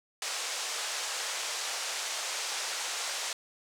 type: band-pass noise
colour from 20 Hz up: white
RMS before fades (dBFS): -35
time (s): 0.22-3.33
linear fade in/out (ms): 2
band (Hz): 490 to 7800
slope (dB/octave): 24
effects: none